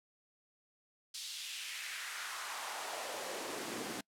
pink noise with high-pass filter sweep, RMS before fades -42 dBFS, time 1.14-4.01 s, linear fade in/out 5 ms, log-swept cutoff 4200 to 220 Hz, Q 1.9, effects noise-tail reverb RT60 0.1 s tail -26 dB re dry + low-pass 11000 Hz 12 dB/octave

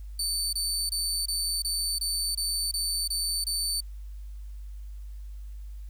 25% pulse tone bursts, 4543 Hz, C#8, 42 cents sharp, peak -22 dBFS, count 10, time 0.19-3.806 s, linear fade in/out 5 ms, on 340 ms, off 24 ms, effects added 50 Hz sine -37 dBFS peak until 5.89 s + white hiss -65 dBFS RMS until 5.89 s

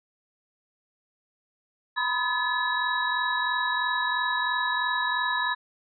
sine tone cluster, 970 / 1013 / 1255 / 1716 / 3857 Hz, B5 / B5 / D#6 / A6 / B7, -31 / +44 / +15 / -44 / -42 cents, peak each -31 / -30 / -35 / -27 / -33 dBFS, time 1.96-5.55 s, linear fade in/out 20 ms, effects none

